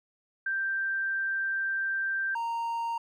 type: tone pair in turn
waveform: sine / triangle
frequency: 1572 / 926.9 Hz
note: G6 / A#5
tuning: +4 / -10 cents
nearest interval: major sixth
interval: 914 cents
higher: first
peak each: -27 dBFS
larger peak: neither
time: 0.46-2.35 / 2.35-2.98 s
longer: first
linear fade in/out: 5 ms
effects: none